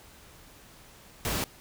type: noise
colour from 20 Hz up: pink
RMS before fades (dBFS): -30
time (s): 1.25-1.44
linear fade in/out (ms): 0
effects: pink hiss -53 dBFS RMS until 1.6 s